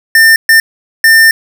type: tone bursts at uneven times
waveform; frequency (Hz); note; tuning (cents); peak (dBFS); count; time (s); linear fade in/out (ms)
square; 1800; A6; +39; -3; 3; 0.15-0.36 / 0.49-0.6 / 1.04-1.31; 2
effects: none